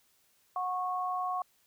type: tone pair together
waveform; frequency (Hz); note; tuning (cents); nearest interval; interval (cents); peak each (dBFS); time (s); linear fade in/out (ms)
sine; 731.2 / 1100; F#5 / C#6; -21 / -14; perfect fifth; 707; -33 / -33; 0.56-1.42; 2
effects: white hiss -69 dBFS RMS until 1.66 s